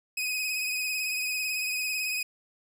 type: tone with vibrato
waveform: sawtooth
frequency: 2514 Hz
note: D#7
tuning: 17 cents sharp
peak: -25 dBFS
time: 0.17-2.23 s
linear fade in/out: 5 ms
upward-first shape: triangle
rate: 18 Hz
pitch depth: 45 cents each way
effects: none